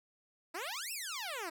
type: exponential two-way sweep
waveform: 10% pulse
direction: up then down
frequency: 309.2 to 2794 to 309.2 Hz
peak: -30 dBFS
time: 0.54-1.5 s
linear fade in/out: 10 ms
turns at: 0.92 s
effects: none